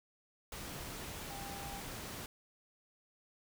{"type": "tone in noise", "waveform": "sine", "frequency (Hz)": 797, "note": "G5", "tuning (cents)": 28, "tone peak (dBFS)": -47, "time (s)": [1.3, 1.8], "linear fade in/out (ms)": 2, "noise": "pink", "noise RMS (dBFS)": -45, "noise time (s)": [0.52, 2.26], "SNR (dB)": -5, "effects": []}